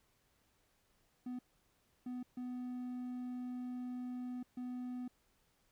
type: tone bursts at uneven times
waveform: triangle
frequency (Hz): 249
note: B3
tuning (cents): +14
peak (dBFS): -38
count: 4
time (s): 1.26-1.39 / 2.06-2.23 / 2.37-4.43 / 4.57-5.08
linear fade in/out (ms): 5
effects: pink hiss -75 dBFS RMS until 5.71 s